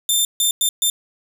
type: tone bursts at uneven times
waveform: 15% pulse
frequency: 3582 Hz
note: A7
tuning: 30 cents sharp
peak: -8 dBFS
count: 4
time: 0.09-0.25 / 0.4-0.51 / 0.61-0.69 / 0.82-0.9 s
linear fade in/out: 2 ms
effects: none